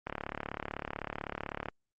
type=click train; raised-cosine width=0.5 ms; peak=-20 dBFS; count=59; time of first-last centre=0.07-1.686 s; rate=35.9 Hz; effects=Opus 32 kbps